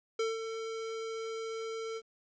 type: tone with ADSR envelope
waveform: square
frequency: 448.6 Hz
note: A4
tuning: 34 cents sharp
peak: -29 dBFS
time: 0.19-2.02 s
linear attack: 6 ms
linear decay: 180 ms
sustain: -8 dB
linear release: 54 ms
effects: resampled to 16000 Hz + 11-bit